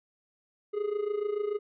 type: tone with amplitude modulation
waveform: triangle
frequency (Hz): 415.3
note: G#4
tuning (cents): 0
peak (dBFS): -23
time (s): 0.73-1.59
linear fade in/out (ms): 20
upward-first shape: sine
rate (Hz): 26.9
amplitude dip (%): 75
effects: resampled to 8000 Hz